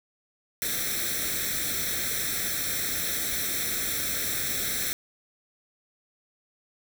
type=noise with comb filter; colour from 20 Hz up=white; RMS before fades=-29 dBFS; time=0.62-4.93 s; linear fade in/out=0 ms; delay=0.52 ms; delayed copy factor=+0.85; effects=none